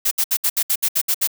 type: noise bursts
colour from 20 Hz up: blue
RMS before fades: -18 dBFS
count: 10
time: 0.05-1.274 s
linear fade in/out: 10 ms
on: 63 ms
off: 66 ms
effects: none